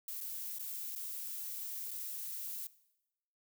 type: noise with dropouts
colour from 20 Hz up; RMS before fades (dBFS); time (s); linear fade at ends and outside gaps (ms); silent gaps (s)
violet; -42; 0.08-2.67; 2; 0.206-0.21 / 0.586-0.594 / 0.952-0.959 / 1.908-1.913
effects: noise-tail reverb RT60 0.9 s tail -19 dB re dry